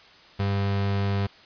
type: tone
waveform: 35% pulse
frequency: 99.4 Hz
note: G2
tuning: 25 cents sharp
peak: -21 dBFS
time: 0.39-1.27 s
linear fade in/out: 10 ms
effects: white hiss -51 dBFS RMS until 1.45 s + resampled to 11025 Hz